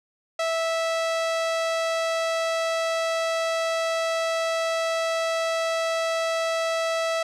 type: tone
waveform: sawtooth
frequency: 656 Hz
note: E5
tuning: 9 cents flat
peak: -19 dBFS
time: 0.39-7.23 s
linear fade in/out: 5 ms
effects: low-pass 7000 Hz 12 dB/octave